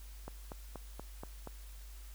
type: click train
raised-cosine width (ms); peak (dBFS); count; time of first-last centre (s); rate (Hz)
1; -29; 6; 0.28-1.473; 4.19
effects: added 50 Hz sine -47 dBFS peak until 2.14 s + white hiss -59 dBFS RMS until 2.14 s